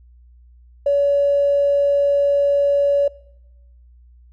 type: tone with tanh clipping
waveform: triangle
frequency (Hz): 567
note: C#5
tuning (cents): +39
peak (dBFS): -13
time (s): 0.86-3.08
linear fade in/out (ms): 5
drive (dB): 2
effects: noise-tail reverb RT60 0.9 s tail -23 dB re dry + added 60 Hz sine -45 dBFS peak until 4.32 s